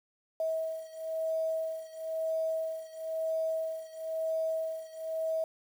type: beating tone pair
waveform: sine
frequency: 643 / 644 Hz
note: E5 / E5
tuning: -43 / -41 cents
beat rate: 1 Hz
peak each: -33 / -35 dBFS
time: 0.4-5.44 s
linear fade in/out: 2 ms
effects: 9-bit